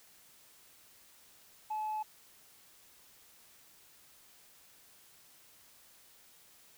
sine tone, 860 Hz, A5, 40 cents flat, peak -32 dBFS, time 1.7-2.03 s, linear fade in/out 10 ms, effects tanh soft clip ceiling -31 dBFS + white hiss -61 dBFS RMS until 6.77 s

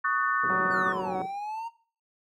sine chord, D# half-diminished seventh, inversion third, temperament just, 1120.1 / 1244.5 / 1493.4 / 1792.1 Hz, C#6 / D#6 / F#6 / A6, +18 / 0 / +16 / +31 cents, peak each -27 / -31 / -29 / -30 dBFS, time 0.04-0.93 s, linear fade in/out 10 ms
white low-pass noise, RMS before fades -38 dBFS, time 0.43-1.26 s, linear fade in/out 5 ms, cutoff 470 Hz, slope 24 dB/octave
click train, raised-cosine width 1 ms, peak -20 dBFS, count 135, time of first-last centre 0.5-1.217 s, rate 187 Hz
triangle exponential two-way sweep, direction down then up, 1563 to 740 to 934 Hz, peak -30 dBFS, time 0.7-1.69 s, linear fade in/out 20 ms, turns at 1.17 s
effects noise-tail reverb RT60 0.4 s tail -17 dB re dry + high-pass 150 Hz 12 dB/octave

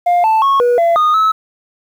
sine tone with pitch steps, 704 / 881 / 1099 / 485.1 / 678 / 1232 / 1296 Hz, F5 / A5 / C#6 / B4 / E5 / D#6 / E6, +14 / +2 / -15 / -31 / +49 / -17 / -30 cents, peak -6 dBFS, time 0.06-1.32 s, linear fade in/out 10 ms, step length 180 ms, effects tanh soft clip ceiling -8 dBFS + 7-bit

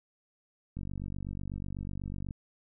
click train, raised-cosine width 5 ms, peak -26 dBFS, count 75, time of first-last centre 0.77-2.308 s, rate 48.1 Hz, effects none

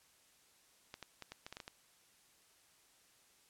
clicks, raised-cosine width 0.2 ms, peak -29 dBFS, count 9, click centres 0.941 / 1.027 / 1.223 / 1.32 / 1.465 / 1.526 / 1.569 / 1.602 / 1.679 s, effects white hiss -68 dBFS RMS until 3.49 s + low-pass 11000 Hz 12 dB/octave

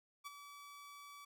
sawtooth tone with ADSR envelope, 1148 Hz, D6, 40 cents flat, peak -40 dBFS, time 0.24-1.25 s, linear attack 27 ms, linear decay 20 ms, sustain -9 dB, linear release 7 ms, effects none

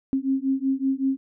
sine beating tone pair, 265.6 / 270.9 Hz, C4 / C#4, +26 / -40 cents, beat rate 5.3 Hz, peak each -24 dBFS, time 0.13-1.17 s, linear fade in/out 0 ms, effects none

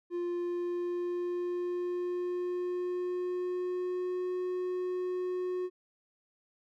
triangle tone with pitch glide, 350 to 364 Hz, F4 to F#4, +4 to -28 cents, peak -29 dBFS, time 0.1-5.7 s, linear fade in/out 50 ms, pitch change +68 cents, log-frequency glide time 0.38-4.34 s, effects none

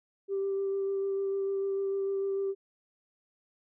sine tone with vibrato, 392 Hz, G4, in tune, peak -27 dBFS, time 0.28-2.55 s, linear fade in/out 50 ms, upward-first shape sine, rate 6.7 Hz, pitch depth 11 cents each way, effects tanh soft clip ceiling -24 dBFS

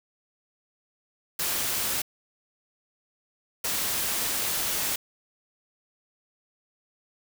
white noise bursts at uneven times, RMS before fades -28 dBFS, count 2, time 1.39-2.02 / 3.64-4.96 s, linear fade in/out 5 ms, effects none

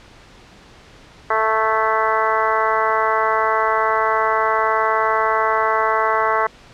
harmonic tone with a mistuned harmonic, 220.2 Hz, A3, 2 cents sharp, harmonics 2 / 3 / 4 / 5 / 6 / 7 / 8 / 9, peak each -24 / -23 / -22 / -20 / -23 / -27 / -30 / -27 dBFS, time 1.3-6.47 s, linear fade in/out 5 ms, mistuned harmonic 8, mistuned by -23 cents, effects pink hiss -45 dBFS RMS until 6.73 s + low-pass 5000 Hz 12 dB/octave

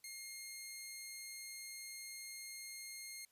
10% pulse tone, 2135 Hz, C7, 34 cents sharp, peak -38 dBFS, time 0.04-3.25 s, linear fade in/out 2 ms, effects white hiss -75 dBFS RMS until 3.31 s + resampled to 32000 Hz

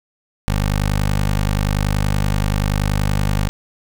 15% pulse tone with notch filter, 50.5 Hz, G#1, 48 cents flat, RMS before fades -18 dBFS, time 0.48-3.49 s, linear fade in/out 0 ms, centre 380 Hz, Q 1.3, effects none

